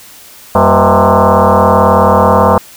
sine tone with frequency modulation, 193.8 Hz, G3, 20 cents flat, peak -4 dBFS, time 0.55-2.58 s, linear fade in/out 2 ms, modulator 142 Hz, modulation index 7.1, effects white hiss -36 dBFS RMS until 2.76 s

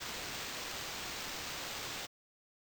blue noise with sample-and-hold, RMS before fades -42 dBFS, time 0-2.07 s, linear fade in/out 20 ms, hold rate 11025 Hz, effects none

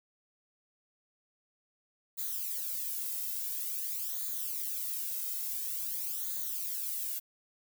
violet noise with flanger, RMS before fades -36 dBFS, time 2.17-7.2 s, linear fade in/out 20 ms, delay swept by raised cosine 0.36 to 1.76 ms, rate 0.48 Hz, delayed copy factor -0.85, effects none

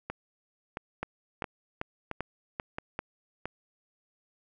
two click trains, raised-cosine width 0.5 ms, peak -17 / -19 dBFS, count 6 / 6, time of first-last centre 1.03-2.991 / 0.1-3.456 s, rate 2.55 / 1.49 Hz, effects none

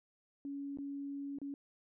sine tone with dropouts, 280.6 Hz, C#4, 21 cents sharp, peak -39 dBFS, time 0.45-1.54 s, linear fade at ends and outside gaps 1 ms, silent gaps 0.773-0.786 / 1.386-1.416 s, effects none

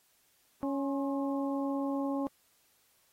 harmonic tone with a mistuned harmonic, 277.2 Hz, C#4, in tune, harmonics 1 / 2 / 3 / 4, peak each -31 / -37 / -41 / -43 dBFS, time 0.63-2.27 s, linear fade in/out 0 ms, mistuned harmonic 4, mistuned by -58 cents, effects white hiss -69 dBFS RMS until 3.12 s + AAC 48 kbps

